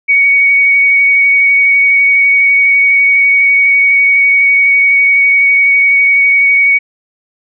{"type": "tone with vibrato", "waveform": "sine", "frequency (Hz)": 2240, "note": "C#7", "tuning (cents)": 18, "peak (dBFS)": -5, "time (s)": [0.08, 6.79], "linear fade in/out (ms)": 20, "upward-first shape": "sine", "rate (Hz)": 12, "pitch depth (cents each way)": 14, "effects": []}